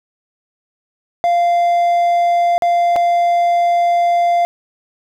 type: tone with dropouts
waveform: triangle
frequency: 694 Hz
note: F5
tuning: 11 cents flat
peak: -9 dBFS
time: 1.24-4.45 s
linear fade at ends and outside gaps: 0 ms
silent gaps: 2.58-2.622 / 2.959-2.963 s
effects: none